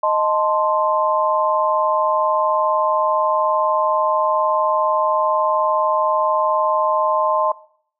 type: chord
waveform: sine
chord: A diminished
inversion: second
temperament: equal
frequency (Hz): 622.3 / 880 / 1046.5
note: Eb5 / A5 / C6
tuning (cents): 0 / 0 / 0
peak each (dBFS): -19 / -21 / -18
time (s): 0.03-7.52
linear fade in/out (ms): 5
effects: noise-tail reverb RT60 0.6 s tail -20 dB re dry

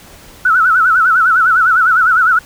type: tone with vibrato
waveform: sine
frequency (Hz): 1396.9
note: F6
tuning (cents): 0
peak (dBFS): -7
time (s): 0.45-2.39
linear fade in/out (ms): 5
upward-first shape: sine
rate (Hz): 9.9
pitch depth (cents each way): 140
effects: pink hiss -39 dBFS RMS until 2.45 s

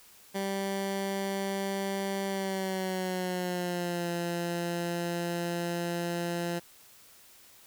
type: tone with pitch glide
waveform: 15% pulse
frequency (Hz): 195.6 to 172.26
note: G3 to F3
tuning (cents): -4 to -23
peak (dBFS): -24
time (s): 0.34-6.6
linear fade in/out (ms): 20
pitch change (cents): -219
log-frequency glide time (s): 2.26-4.09
effects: white hiss -56 dBFS RMS until 7.66 s

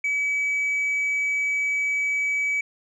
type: tone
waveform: sine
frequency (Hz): 2284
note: D7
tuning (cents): -49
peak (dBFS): -19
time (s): 0.04-2.61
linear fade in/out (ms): 5
effects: tanh soft clip ceiling -20 dBFS

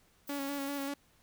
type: noise with tremolo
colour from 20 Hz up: violet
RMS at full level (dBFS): -47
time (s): 0.27-0.89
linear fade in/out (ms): 10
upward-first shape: sine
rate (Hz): 15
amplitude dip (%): 25
type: tone with vibrato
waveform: sawtooth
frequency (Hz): 280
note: C#4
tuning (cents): +18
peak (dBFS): -31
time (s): 0.29-0.94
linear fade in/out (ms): 5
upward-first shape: square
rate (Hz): 5.1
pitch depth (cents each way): 23
effects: pink hiss -67 dBFS RMS until 1.22 s

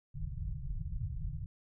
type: low-pass noise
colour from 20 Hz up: pink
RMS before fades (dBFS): -38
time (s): 0.14-1.46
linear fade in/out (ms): 5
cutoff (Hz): 160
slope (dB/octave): 96
effects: none

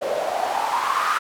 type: noise with band-pass filter sweep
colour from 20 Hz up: white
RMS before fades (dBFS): -23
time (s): 0.01-1.19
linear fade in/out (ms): 20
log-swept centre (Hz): 540 to 1300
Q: 6.6
effects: none

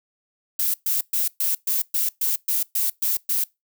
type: noise bursts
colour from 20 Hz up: violet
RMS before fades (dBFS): -22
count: 11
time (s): 0.59-3.44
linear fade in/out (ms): 5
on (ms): 150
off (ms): 120
effects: noise-tail reverb RT60 0.2 s tail -23 dB re dry

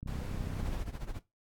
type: click train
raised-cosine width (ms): 5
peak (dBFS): -28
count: 22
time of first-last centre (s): 0.03-0.692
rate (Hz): 31.7
type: noise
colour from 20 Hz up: brown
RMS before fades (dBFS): -38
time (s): 0.07-0.83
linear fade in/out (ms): 5
type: noise with tremolo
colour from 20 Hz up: brown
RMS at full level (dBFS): -37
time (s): 0.58-1.2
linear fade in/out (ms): 20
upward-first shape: sine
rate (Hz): 14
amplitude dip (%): 80
effects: noise-tail reverb RT60 0.2 s tail -17 dB re dry + AAC 64 kbps

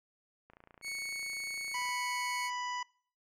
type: click train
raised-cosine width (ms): 0.5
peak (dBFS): -40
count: 41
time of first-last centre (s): 0.5-1.889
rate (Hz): 28.8
type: tone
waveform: sawtooth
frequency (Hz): 2217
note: C#7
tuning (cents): 0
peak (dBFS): -33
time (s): 0.82-2.51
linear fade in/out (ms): 50
type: harmonic tone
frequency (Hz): 987.8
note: B5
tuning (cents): 0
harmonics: 1 / 2 / 3 / 5 / 6 / 7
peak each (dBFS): -36 / -42 / -46 / -50 / -52 / -53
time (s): 1.74-2.83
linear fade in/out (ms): 5
effects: noise-tail reverb RT60 0.5 s tail -24 dB re dry + low-pass 12000 Hz 12 dB/octave

